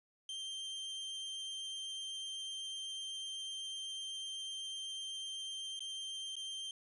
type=tone with dropouts; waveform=40% pulse; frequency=3154 Hz; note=G7; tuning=10 cents sharp; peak=-40 dBFS; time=0.29-6.71 s; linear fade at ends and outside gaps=2 ms; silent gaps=5.793-5.805 / 6.356-6.365 s; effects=resampled to 24000 Hz + 12-bit